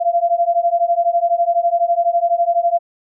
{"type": "beating tone pair", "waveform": "sine", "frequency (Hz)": [681, 693], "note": ["F5", "F5"], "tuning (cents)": [-44, -14], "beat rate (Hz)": 12, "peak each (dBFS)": [-16, -16], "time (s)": [0, 2.79], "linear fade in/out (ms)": 20, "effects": []}